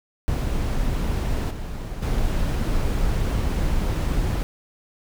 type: noise with level steps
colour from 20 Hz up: brown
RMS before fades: -23 / -30 / -22 dBFS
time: 0.28-4.43 s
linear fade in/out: 0 ms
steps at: 1.5 / 2.02 s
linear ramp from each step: 10 ms
effects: none